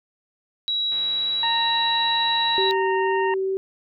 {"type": "tone with pitch glide", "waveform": "sine", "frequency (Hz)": [3883, 3905], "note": ["B7", "B7"], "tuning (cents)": [-30, -20], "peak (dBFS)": -21, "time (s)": [0.68, 2.71], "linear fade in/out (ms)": 0, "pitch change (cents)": 10, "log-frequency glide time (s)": [1, 1.57]}
{"type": "click train", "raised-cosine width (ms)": 0.3, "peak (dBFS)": -27, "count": 259, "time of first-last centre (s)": [0.92, 2.724], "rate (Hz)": 143}
{"type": "harmonic tone", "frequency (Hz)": 924, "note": "A#5", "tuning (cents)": -16, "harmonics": [1, 2, 3], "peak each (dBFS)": [-23, -28, -35], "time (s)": [1.43, 3.34], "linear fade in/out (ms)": 2}
{"type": "tone with vibrato", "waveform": "sine", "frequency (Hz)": 384.4, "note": "G4", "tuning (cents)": -34, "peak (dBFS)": -21, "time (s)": [2.58, 3.57], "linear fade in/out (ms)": 0, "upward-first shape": "triangle", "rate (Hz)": 2.1, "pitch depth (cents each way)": 9}
{"effects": []}